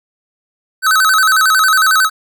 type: tone with vibrato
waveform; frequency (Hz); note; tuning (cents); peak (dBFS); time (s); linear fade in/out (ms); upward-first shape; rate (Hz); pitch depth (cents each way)
square; 1396.9; F6; 0; -9; 0.82-2.1; 50; square; 11; 150
effects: none